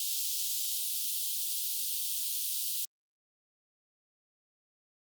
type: high-pass noise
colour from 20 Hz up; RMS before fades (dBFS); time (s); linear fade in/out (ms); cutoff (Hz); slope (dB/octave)
white; -33; 0-2.85; 2; 3000; 48
effects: Opus 48 kbps